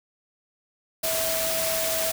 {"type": "tone in noise", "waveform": "sine", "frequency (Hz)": 650, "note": "E5", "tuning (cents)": -24, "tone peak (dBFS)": -28, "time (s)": [1.03, 2.12], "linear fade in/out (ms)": 10, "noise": "white", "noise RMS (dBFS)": -27, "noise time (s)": [1.03, 2.12], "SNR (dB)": -4, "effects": []}